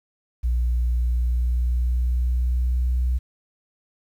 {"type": "tone with pitch glide", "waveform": "sine", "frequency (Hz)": [60, 62.26], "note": ["B1", "B1"], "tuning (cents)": [-49, 15], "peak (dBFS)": -17, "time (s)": [0.43, 3.19], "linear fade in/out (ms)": 20, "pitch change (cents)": 64, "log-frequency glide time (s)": [0.97, 3.07], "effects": ["tanh soft clip ceiling -16 dBFS", "9-bit"]}